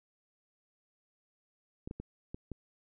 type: clicks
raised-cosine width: 3 ms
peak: -27 dBFS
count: 5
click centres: 1.875 / 1.911 / 2 / 2.345 / 2.517 s
effects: none